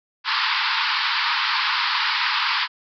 pink band-pass noise, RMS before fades -22 dBFS, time 0.24-2.68 s, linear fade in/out 50 ms, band 880 to 5000 Hz, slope 96 dB/octave, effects none

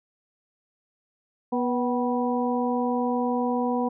harmonic tone with a mistuned harmonic, 244.2 Hz, B3, 19 cents flat, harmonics 1 / 2 / 3 / 4, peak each -25 / -28 / -30 / -31 dBFS, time 1.52-3.89 s, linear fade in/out 10 ms, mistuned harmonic 3, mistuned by +54 cents, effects none

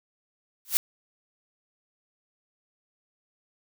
blue noise with exponential growth, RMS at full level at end -17 dBFS, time 0.65-0.77 s, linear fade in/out 0 ms, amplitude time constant 24 ms, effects none

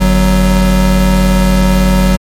square tone pair together, 49.24 / 186.4 Hz, G1 / F#3, +8 / +13 cents, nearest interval octave + major seventh, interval 2305 cents, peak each -10 dBFS, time 0-2.17 s, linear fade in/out 20 ms, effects MP3 64 kbps

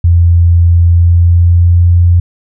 sine tone with pitch glide, 85.5 to 87.04 Hz, F2 to F2, -36 to -5 cents, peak -3 dBFS, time 0.04-2.2 s, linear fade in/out 5 ms, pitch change +31 cents, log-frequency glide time 0.81-1.86 s, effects none

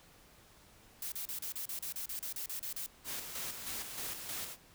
blue noise bursts, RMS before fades -40 dBFS, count 14, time 1.02-2.862 s, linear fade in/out 2 ms, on 100 ms, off 34 ms
white noise with tremolo, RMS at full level -40 dBFS, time 3.04-4.57 s, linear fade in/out 50 ms, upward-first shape square, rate 3.2 Hz, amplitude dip 45%
effects pink hiss -61 dBFS RMS until 4.74 s

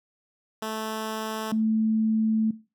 10% pulse / sine tone pair in turn, 218.9 / 219.8 Hz, A3 / A3, -9 / -2 cents, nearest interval unison, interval 7 cents, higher second, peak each -21 dBFS, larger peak neither, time 0.62-1.52 / 1.52-2.51 s, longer second, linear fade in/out 5 ms, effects noise-tail reverb RT60 0.3 s tail -17 dB re dry

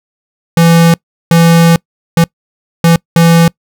square tone bursts at uneven times, 167.4 Hz, E3, 27 cents sharp, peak -4 dBFS, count 5, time 0.57-0.94 / 1.31-1.76 / 2.17-2.24 / 2.84-2.96 / 3.16-3.48 s, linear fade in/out 2 ms, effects noise-tail reverb RT60 0.1 s tail -25 dB re dry

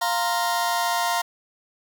sawtooth chord, F suspended fourth, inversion none, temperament just, 698.5 / 931.3 / 1047.7 Hz, F5 / Bb5 / C6, 0 / -2 / +2 cents, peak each -21 / -21 / -24 dBFS, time 0.01-1.22 s, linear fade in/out 10 ms, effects 8-bit

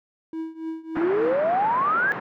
triangle tone with tremolo, 322.7 Hz, E4, 37 cents flat, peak -24 dBFS, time 0.33-1.33 s, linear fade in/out 2 ms, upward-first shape triangle, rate 3.5 Hz, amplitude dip 90%
white band-pass noise, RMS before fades -32 dBFS, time 0.95-2.2 s, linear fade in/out 10 ms, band 140 to 1600 Hz, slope 24 dB/octave
sine exponential sweep, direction up, 312 to 1704 Hz, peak -19 dBFS, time 0.97-2.12 s, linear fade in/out 0 ms
effects none

